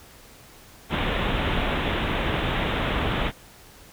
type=low-pass noise; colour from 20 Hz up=pink; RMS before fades=-25 dBFS; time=0.89-3.32 s; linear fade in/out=50 ms; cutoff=3700 Hz; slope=96 dB/octave; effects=pink hiss -49 dBFS RMS until 3.92 s